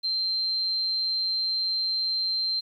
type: tone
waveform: sine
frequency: 4139 Hz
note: C8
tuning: 20 cents flat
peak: -24 dBFS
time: 0.03-2.61 s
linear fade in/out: 20 ms
effects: 10-bit